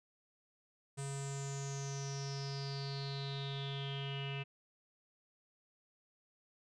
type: tone with low-pass filter sweep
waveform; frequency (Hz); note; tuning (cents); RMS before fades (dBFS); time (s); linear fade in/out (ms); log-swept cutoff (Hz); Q
square; 138.59; C#3; 0; -41; 0.97-4.44; 20; 8400 to 2700; 9.6
effects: none